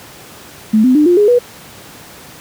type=tone with pitch steps; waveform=sine; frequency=217 / 255.1 / 299.9 / 352.5 / 414.4 / 487.1 Hz; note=A3 / C4 / D4 / F4 / G#4 / B4; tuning=-24 / -44 / +36 / +16 / -4 / -24 cents; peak=-6 dBFS; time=0.73-1.39 s; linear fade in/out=10 ms; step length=110 ms; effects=pink hiss -36 dBFS RMS until 2.4 s + high-pass 100 Hz 12 dB/octave